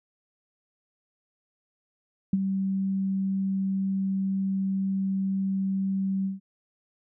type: tone with ADSR envelope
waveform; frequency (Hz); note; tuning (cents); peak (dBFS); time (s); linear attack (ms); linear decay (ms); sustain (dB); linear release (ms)
sine; 193; G3; -27; -17; 2.33-6.4; 4; 33; -7; 150
effects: none